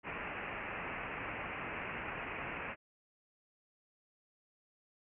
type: low-pass noise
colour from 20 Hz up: white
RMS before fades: -42 dBFS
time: 0.03-2.76 s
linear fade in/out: 50 ms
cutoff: 2700 Hz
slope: 96 dB/octave
effects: none